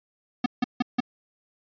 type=tone bursts; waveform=square; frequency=246.9 Hz; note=B3; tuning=in tune; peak=-20 dBFS; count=4; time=0.44-1.004 s; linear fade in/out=5 ms; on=21 ms; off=160 ms; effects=resampled to 11025 Hz